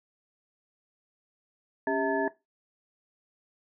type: tone cluster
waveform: sine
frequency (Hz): 276.7 / 397.7 / 650 / 906 / 1717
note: C#4 / G4 / E5 / A#5 / A6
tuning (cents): -3 / +25 / -24 / -50 / -43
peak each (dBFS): -31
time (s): 1.87-2.28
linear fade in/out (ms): 2
effects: noise-tail reverb RT60 0.2 s tail -17 dB re dry